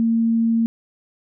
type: tone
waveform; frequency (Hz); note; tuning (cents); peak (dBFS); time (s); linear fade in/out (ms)
sine; 228.3; A#3; -36; -15; 0-0.66; 0
effects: none